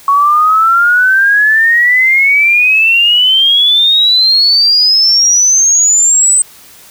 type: exponential sweep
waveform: sine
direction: up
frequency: 1108.7 to 8170 Hz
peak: -5 dBFS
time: 0.08-6.42 s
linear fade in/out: 2 ms
effects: white hiss -38 dBFS RMS until 6.9 s